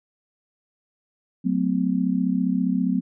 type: chord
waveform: sine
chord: F# diminished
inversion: none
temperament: equal with one note detuned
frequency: 185 / 220 / 254.9 Hz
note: F#3 / A3 / C4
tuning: 0 / 0 / -45 cents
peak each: -23 / -26 / -23 dBFS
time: 1.44-3.01 s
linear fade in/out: 20 ms
effects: none

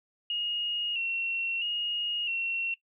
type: tone with vibrato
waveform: sine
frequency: 2794 Hz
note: F7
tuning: in tune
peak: -28 dBFS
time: 0.3-2.74 s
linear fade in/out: 2 ms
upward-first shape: square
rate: 0.76 Hz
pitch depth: 44 cents each way
effects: noise-tail reverb RT60 0.1 s tail -17 dB re dry

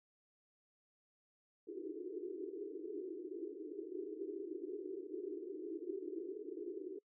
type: band-pass noise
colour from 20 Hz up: white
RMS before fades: -45 dBFS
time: 1.67-6.99 s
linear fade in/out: 5 ms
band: 310 to 420 Hz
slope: 96 dB/octave
effects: noise-tail reverb RT60 0.1 s tail -25 dB re dry

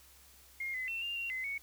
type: tone with pitch steps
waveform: sine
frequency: 2132 / 2027 / 2702 / 2795 / 2754 / 2046 / 2222 Hz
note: C7 / B6 / E7 / F7 / F7 / C7 / C#7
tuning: +32 / +45 / +42 / +1 / -25 / -39 / +4 cents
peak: -35 dBFS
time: 0.6-1.58 s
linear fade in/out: 5 ms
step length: 140 ms
effects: added 66 Hz sine -64 dBFS peak until 1.62 s + white hiss -60 dBFS RMS until 1.62 s

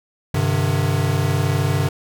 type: chord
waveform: square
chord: G suspended fourth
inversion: none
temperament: equal with one note detuned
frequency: 98 / 130.81 / 150.61 Hz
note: G2 / C3 / D3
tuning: 0 / 0 / +44 cents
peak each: -22 dBFS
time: 0.34-1.89 s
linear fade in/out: 5 ms
effects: none

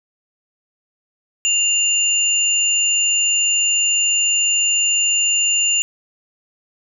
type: tone pair together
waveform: sine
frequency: 2794 / 7040 Hz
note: F7 / A8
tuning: 0 / 0 cents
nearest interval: octave + major third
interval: 1600 cents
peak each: -17 / -17 dBFS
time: 1.45-5.82 s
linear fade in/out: 0 ms
effects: none

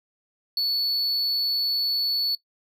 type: tone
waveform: triangle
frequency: 4435 Hz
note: C#8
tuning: in tune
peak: -20 dBFS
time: 0.57-2.35 s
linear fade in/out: 2 ms
effects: noise-tail reverb RT60 0.1 s tail -20 dB re dry

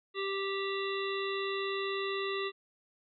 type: harmonic tone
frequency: 392 Hz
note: G4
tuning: in tune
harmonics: 1 / 3 / 5 / 7 / 9 / 10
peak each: -34 / -39 / -41 / -42 / -44 / -44 dBFS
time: 0.14-2.52 s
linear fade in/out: 50 ms
effects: none

